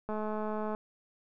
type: click train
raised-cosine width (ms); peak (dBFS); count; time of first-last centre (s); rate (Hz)
1; -23; 142; 0.09-0.749; 214
effects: none